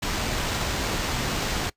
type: noise with sample-and-hold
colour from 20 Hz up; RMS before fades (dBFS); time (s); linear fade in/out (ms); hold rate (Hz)
pink; -27; 0.02-1.7; 10; 11025
effects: noise-tail reverb RT60 0.1 s tail -21 dB re dry + resampled to 32000 Hz